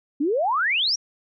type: exponential sweep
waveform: sine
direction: up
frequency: 267.8 to 5900 Hz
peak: -19 dBFS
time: 0.2-0.96 s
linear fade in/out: 10 ms
effects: none